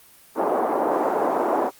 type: band-pass noise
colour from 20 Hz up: white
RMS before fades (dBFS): -22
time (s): 0.35-1.71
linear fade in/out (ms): 50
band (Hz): 280 to 910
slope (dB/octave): 24
effects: white hiss -51 dBFS RMS until 1.79 s + Opus 32 kbps